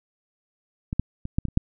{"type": "clicks", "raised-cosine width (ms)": 5, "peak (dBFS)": [-15, -8, -19, -9, -14, -24, -6], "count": 7, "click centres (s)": [0.929, 0.996, 1.254, 1.385, 1.453, 1.485, 1.574], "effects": []}